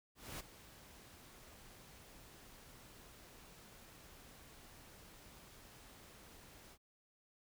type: noise with ADSR envelope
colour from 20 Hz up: pink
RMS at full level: -45 dBFS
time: 0.15-6.78 s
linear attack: 250 ms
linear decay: 11 ms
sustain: -14 dB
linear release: 57 ms
effects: none